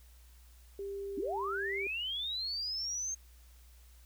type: tone with pitch glide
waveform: sine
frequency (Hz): 397 to 394.3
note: G4 to G4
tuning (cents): +22 to +10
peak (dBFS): -37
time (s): 0.79-1.87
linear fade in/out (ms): 2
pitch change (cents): -12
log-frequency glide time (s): 1.05-1.48
type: linear sweep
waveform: sine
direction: up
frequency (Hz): 246.9 to 6440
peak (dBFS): -34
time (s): 1.17-3.15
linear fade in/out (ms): 10
effects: added 60 Hz sine -55 dBFS peak until 4.05 s + white hiss -65 dBFS RMS until 4.05 s